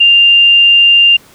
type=tone; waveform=sine; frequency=2794 Hz; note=F7; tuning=in tune; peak=-3 dBFS; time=0-1.17 s; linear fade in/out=10 ms; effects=pink hiss -42 dBFS RMS until 1.34 s + high-pass 60 Hz 12 dB/octave